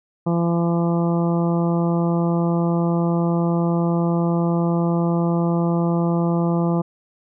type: harmonic tone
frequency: 170 Hz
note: F3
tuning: 46 cents flat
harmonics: 1 / 2 / 3 / 4 / 5 / 6 / 7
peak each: -18 / -24 / -28 / -30 / -32 / -34 / -35 dBFS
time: 0.26-6.82 s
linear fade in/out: 10 ms
effects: none